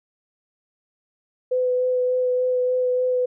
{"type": "tone with vibrato", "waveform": "sine", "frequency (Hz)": 503, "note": "B4", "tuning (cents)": 32, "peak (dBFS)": -18, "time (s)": [1.51, 3.26], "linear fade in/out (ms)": 10, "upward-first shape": "sine", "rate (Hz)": 3.4, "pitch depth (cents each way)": 12, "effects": []}